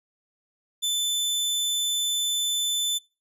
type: tone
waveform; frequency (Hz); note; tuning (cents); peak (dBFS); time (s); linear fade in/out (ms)
sawtooth; 3520; A7; 0; -20; 0.82-2.99; 20
effects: noise-tail reverb RT60 0.3 s tail -25 dB re dry + resampled to 32000 Hz